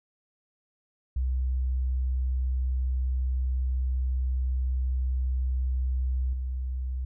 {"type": "tone with level steps", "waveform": "sine", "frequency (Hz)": 63.9, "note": "C2", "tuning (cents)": -40, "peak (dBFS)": [-24, -28], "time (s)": [1.16, 7.05], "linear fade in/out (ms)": 5, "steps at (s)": 6.33, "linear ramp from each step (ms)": 2, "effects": []}